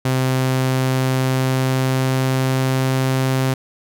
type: tone with pitch glide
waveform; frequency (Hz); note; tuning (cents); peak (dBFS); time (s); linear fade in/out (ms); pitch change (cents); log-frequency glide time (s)
sawtooth; 130.1 to 131.61; C3 to C3; -9 to +11; -12; 0.05-3.54; 5; +20; 0.16-3.14
effects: none